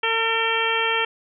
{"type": "harmonic tone with a mistuned harmonic", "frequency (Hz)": 452.3, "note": "A4", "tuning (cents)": 48, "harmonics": [1, 2, 3, 4, 5, 6, 7], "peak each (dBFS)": [-27, -27, -27, -27, -27, -27, -27], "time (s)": [0.03, 1.05], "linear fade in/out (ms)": 5, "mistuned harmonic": 5, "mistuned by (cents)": 34, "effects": []}